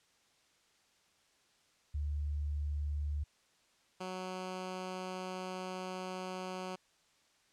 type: tone pair in turn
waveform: sine / 10% pulse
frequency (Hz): 73.42 / 185.01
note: D2 / F#3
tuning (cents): 0 / 0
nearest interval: octave + major third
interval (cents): 1600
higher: second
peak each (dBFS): -33 / -31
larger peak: second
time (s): 1.94-3.24 / 4-6.76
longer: second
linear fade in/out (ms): 10
effects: white hiss -70 dBFS RMS until 7.52 s + low-pass 7000 Hz 12 dB/octave